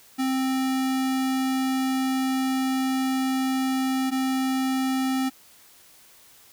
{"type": "tone pair in turn", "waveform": "square", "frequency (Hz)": [262.8, 262.8], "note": ["C4", "C4"], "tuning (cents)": [8, 8], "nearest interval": "unison", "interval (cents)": 0, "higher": "neither", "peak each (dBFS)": -23, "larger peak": "neither", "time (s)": [[0.18, 4.11], [4.11, 5.3]], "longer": "first", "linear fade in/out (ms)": 20, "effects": ["white hiss -53 dBFS RMS until 6.52 s"]}